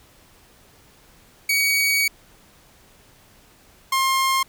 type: tone pair in turn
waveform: sawtooth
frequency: 2255 / 1064.2 Hz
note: C#7 / C6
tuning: +29 / +29 cents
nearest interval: octave + minor second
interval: 1300 cents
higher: first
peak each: -14 dBFS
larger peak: neither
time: 1.49-2.08 / 3.92-4.43 s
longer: first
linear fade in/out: 5 ms
effects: pink hiss -53 dBFS RMS until 4.48 s